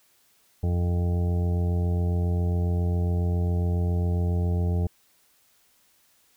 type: harmonic tone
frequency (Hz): 87.31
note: F2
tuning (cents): 0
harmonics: 1 / 2 / 3 / 4 / 5 / 7 / 8 / 9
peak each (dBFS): -22 / -30 / -42 / -39 / -37 / -43 / -48 / -45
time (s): 0.63-4.87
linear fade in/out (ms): 5
effects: white hiss -63 dBFS RMS until 6.36 s